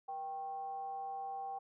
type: tone with frequency modulation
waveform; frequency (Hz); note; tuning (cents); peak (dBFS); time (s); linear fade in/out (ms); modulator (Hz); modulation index
sine; 784; G5; 0; -39; 0.08-1.59; 10; 305; 0.34
effects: none